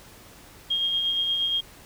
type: tone with tremolo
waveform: sine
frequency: 3238 Hz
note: G#7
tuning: 45 cents flat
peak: -21 dBFS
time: 0.7-1.61 s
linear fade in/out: 10 ms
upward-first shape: sine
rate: 8.5 Hz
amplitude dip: 30%
effects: pink hiss -49 dBFS RMS until 1.85 s